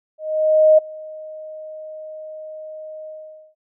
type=tone with ADSR envelope; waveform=sine; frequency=622.3 Hz; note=D#5; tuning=in tune; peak=-7 dBFS; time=0.18-3.55 s; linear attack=600 ms; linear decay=11 ms; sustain=-24 dB; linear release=470 ms; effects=none